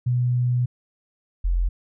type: tone pair in turn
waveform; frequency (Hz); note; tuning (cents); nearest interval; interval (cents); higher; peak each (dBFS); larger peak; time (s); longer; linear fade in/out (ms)
sine; 123.47 / 43.65; B2 / F1; 0 / 0; octave + tritone; 1800; first; -18; neither; 0.06-0.66 / 1.44-1.69; first; 10
effects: none